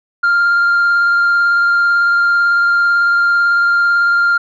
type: tone with vibrato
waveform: sine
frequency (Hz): 1396.9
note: F6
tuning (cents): 0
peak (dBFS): -7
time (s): 0.23-4.38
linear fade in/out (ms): 10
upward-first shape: sine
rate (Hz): 18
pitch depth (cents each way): 9
effects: tanh soft clip ceiling -8 dBFS